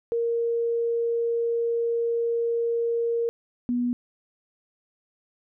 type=tone pair in turn; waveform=sine; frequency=466.2 / 243.8 Hz; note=A#4 / B3; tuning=0 / -22 cents; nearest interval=major seventh; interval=1122 cents; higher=first; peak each=-22 / -22 dBFS; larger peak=neither; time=0.12-3.29 / 3.69-3.93 s; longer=first; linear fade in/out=0 ms; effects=none